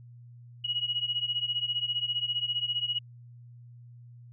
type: beating tone pair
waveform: sine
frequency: 2900 / 2915 Hz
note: F#7 / F#7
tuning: -35 / -26 cents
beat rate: 15 Hz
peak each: -30 / -32 dBFS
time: 0.64-2.99 s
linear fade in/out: 10 ms
effects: added 120 Hz sine -47 dBFS peak until 4.32 s